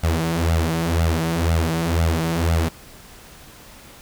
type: tone with flanger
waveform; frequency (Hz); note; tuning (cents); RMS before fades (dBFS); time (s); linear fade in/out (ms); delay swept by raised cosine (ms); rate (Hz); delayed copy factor
sawtooth; 82.41; E2; 0; -20; 0.03-2.69; 10; 1.4 to 6.8; 2; +0.9
effects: pink hiss -44 dBFS RMS until 4.01 s